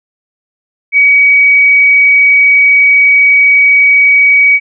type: tone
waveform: sine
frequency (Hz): 2264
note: C#7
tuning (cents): +36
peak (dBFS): -3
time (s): 0.92-4.6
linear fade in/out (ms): 50
effects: none